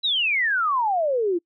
sine exponential sweep, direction down, 3993 to 329.6 Hz, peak -19 dBFS, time 0.03-1.39 s, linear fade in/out 20 ms, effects noise-tail reverb RT60 0.1 s tail -26 dB re dry

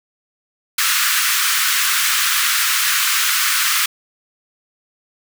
pink high-pass noise, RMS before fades -17 dBFS, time 0.78-3.86 s, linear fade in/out 5 ms, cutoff 1200 Hz, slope 48 dB/octave, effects none

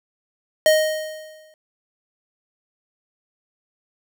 square tone with exponential decay, 622.3 Hz, D#5, in tune, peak -11 dBFS, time 0.66-1.54 s, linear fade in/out 1 ms, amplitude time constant 190 ms, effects none

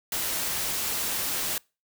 white noise, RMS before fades -29 dBFS, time 0.12-1.58 s, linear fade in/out 2 ms, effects noise-tail reverb RT60 0.3 s tail -26 dB re dry

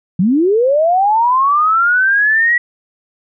sine linear sweep, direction up, 165.4 to 1941 Hz, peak -9 dBFS, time 0.19-2.58 s, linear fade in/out 5 ms, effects none

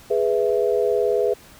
sine chord, E major, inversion first, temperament equal, 415.3 / 493.9 / 659.3 Hz, G#4 / B4 / E5, 0 / 0 / 0 cents, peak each -20 / -21 / -25 dBFS, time 0.1-1.34 s, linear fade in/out 10 ms, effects pink hiss -47 dBFS RMS until 1.59 s

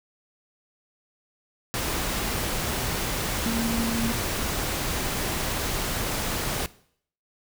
sine tone in noise, 229.5 Hz, A#3, 27 cents flat, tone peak -24 dBFS, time 3.46-4.12 s, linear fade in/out 0 ms, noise pink, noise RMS -28 dBFS, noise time 1.74-6.66 s, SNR +1 dB, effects noise-tail reverb RT60 0.6 s tail -19 dB re dry

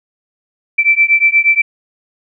sine beating tone pair, 2328 / 2336.4 Hz, D7 / D7, -16 / -10 cents, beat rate 8.4 Hz, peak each -11 dBFS, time 0.78-1.62 s, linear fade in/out 10 ms, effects none

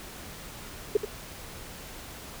sine tone with echo, 419.2 Hz, G#4, 16 cents sharp, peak -17 dBFS, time 0.95-0.97 s, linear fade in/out 5 ms, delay 81 ms, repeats 1, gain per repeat -10 dB, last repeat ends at 1.051 s, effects pink hiss -43 dBFS RMS until 2.4 s

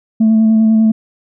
sine tone with vibrato, 220.7 Hz, A3, 5 cents sharp, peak -5 dBFS, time 0.2-0.92 s, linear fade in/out 10 ms, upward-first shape square, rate 10 Hz, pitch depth 14 cents each way, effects tanh soft clip ceiling -5 dBFS

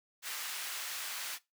pink high-pass noise, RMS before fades -40 dBFS, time 0.22-1.39 s, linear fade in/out 50 ms, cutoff 1500 Hz, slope 12 dB/octave, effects noise-tail reverb RT60 0.2 s tail -19 dB re dry

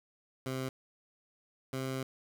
15% pulse tone pair in turn, 131 / 131.91 Hz, C3 / C3, +2 / +14 cents, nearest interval unison, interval 12 cents, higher second, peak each -28 dBFS, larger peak neither, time 0.46-0.69 / 1.73-2.03 s, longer second, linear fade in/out 2 ms, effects none

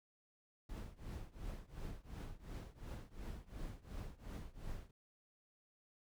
brown noise with tremolo, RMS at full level -44 dBFS, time 0.69-4.91 s, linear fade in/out 5 ms, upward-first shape triangle, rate 2.8 Hz, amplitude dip 95%, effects none

